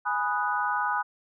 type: chord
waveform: sine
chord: G# minor seventh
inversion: none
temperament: equal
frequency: 830.6 / 987.8 / 1244.5 / 1480 Hz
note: G#5 / B5 / D#6 / F#6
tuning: 0 / 0 / 0 / 0 cents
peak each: -30 dBFS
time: 0.05-1.03 s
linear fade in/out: 20 ms
effects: none